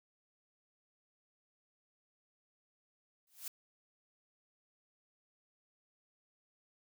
blue noise with exponential growth, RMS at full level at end -39 dBFS, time 3.27-3.48 s, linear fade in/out 2 ms, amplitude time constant 45 ms, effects none

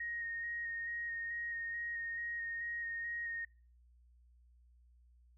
sine tone with vibrato, 1864.7 Hz, A#6, in tune, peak -38 dBFS, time 0-3.45 s, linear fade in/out 5 ms, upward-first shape square, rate 2.3 Hz, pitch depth 12 cents each way, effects noise-tail reverb RT60 0.4 s tail -23 dB re dry + added 60 Hz sine -62 dBFS peak until 5.37 s

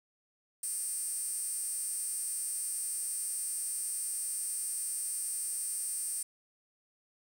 10% pulse tone with high-pass filter, 349.2 Hz, F4, in tune, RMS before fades -36 dBFS, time 0.63-6.23 s, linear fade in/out 5 ms, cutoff 8900 Hz, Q 6.6, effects 10-bit

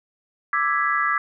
sine chord, E dominant seventh, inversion third, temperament equal, 1174.7 / 1318.5 / 1661.2 / 1975.5 Hz, D6 / E6 / G#6 / B6, 0 / 0 / 0 / 0 cents, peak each -23 / -25 / -24 / -26 dBFS, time 0.53-1.18 s, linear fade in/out 2 ms, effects none

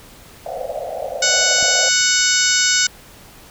pink band-pass noise, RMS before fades -26 dBFS, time 0.46-1.89 s, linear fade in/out 2 ms, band 500 to 750 Hz, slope 96 dB/octave
harmonic tone, 740 Hz, F#5, in tune, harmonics 2 / 3 / 4 / 5 / 6 / 7 / 8 / 9 / 10, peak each -20 / -24 / -24 / -24 / -24 / -21 / -21 / -24 / -21 dBFS, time 1.22-2.87 s, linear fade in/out 5 ms
click, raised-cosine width 3 ms, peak -20 dBFS, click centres 1.627 s
effects pink hiss -43 dBFS RMS until 3.5 s

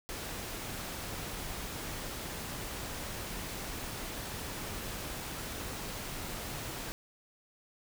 pink noise, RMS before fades -40 dBFS, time 0.09-6.92 s, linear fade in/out 0 ms, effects none

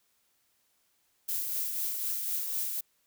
violet noise with tremolo, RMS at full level -31 dBFS, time 1.28-2.81 s, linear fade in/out 10 ms, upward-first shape triangle, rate 4 Hz, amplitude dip 40%, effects white hiss -72 dBFS RMS until 3.06 s

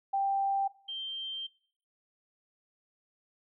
sine tone pair in turn, 787 / 3148 Hz, G5 / G7, +7 / +7 cents, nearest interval 2 octaves, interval 2400 cents, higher second, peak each -26 / -35 dBFS, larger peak first, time 0.13-0.68 / 0.88-1.47 s, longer second, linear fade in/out 10 ms, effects noise-tail reverb RT60 0.5 s tail -18 dB re dry

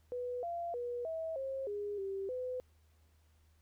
sine tone with pitch steps, 493.1 / 687 / 484 / 648 / 536 / 410.6 / 389.8 / 505 Hz, B4 / F5 / B4 / E5 / C5 / G#4 / G4 / B4, -3 / -29 / -35 / -30 / +42 / -20 / -10 / +39 cents, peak -36 dBFS, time 0.12-2.6 s, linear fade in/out 0 ms, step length 310 ms, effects added 78 Hz sine -65 dBFS peak until 3.61 s + pink hiss -75 dBFS RMS until 3.61 s

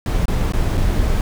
brown noise with dropouts, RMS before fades -17 dBFS, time 0.06-1.21 s, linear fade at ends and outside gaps 1 ms, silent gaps 0.256-0.281 / 0.522-0.535 / 0.773-0.777 s, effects none

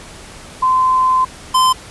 sine / square tone pair in turn, 1031 / 1031 Hz, C6 / C6, -26 / -26 cents, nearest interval unison, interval 0 cents, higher neither, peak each -10 dBFS, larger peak neither, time 0.62-1.25 / 1.54-1.73 s, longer first, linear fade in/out 10 ms, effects pink hiss -36 dBFS RMS until 1.9 s + resampled to 24000 Hz

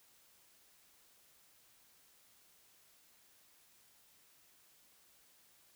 silence, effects white hiss -67 dBFS RMS until 5.75 s

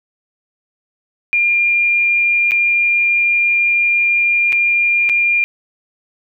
sine tone with dropouts, 2402 Hz, D7, 38 cents sharp, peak -11 dBFS, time 1.33-5.44 s, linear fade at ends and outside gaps 0 ms, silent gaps 2.51-2.518 / 4.523-4.528 / 5.091-5.096 s, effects none

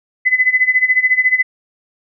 sine tone with tremolo, 2017 Hz, B6, 36 cents sharp, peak -7 dBFS, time 0.25-1.43 s, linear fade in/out 20 ms, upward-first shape sine, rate 14 Hz, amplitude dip 85%, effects none

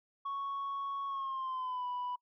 sine tone with pitch glide, 1108.7 to 987.7 Hz, C#6 to B5, 0 to 0 cents, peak -33 dBFS, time 0.25-2.16 s, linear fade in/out 10 ms, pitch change -200 cents, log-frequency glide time 1.07-1.86 s, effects noise-tail reverb RT60 0.1 s tail -26 dB re dry + tanh soft clip ceiling -33 dBFS

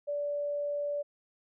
sine tone, 580 Hz, D5, 22 cents flat, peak -30 dBFS, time 0.07-1.03 s, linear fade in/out 20 ms, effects none

